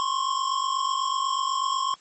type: tone pair together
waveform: square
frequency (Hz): 1046.5 / 1094.6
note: C6 / C#6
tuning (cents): 0 / -22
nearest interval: minor second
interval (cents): 78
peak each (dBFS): -27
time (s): 0-1.94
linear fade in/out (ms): 0
effects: white hiss -56 dBFS RMS until 2 s + MP3 32 kbps